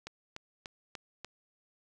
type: click train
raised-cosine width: 0.2 ms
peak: -24 dBFS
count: 5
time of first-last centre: 0.07-1.246 s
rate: 3.4 Hz
effects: none